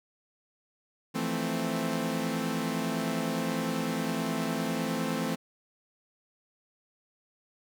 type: chord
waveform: sawtooth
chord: F major seventh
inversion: third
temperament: equal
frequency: 164.81 / 174.61 / 220 / 261.6 Hz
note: E3 / F3 / A3 / C4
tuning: 0 / 0 / 0 / 0 cents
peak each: -31 / -35 / -29 / -29 dBFS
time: 1.14-5.36 s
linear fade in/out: 20 ms
effects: none